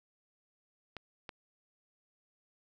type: clicks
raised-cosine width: 0.3 ms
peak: -26 dBFS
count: 2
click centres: 0.967 / 1.292 s
effects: none